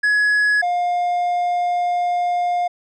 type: tone pair in turn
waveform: triangle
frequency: 1684 / 708 Hz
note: G#6 / F5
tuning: +24 / +23 cents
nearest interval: octave + minor third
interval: 1501 cents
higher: first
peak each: -12 / -15 dBFS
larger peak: first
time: 0.03-0.62 / 0.62-2.68 s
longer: second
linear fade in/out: 10 ms
effects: resampled to 22050 Hz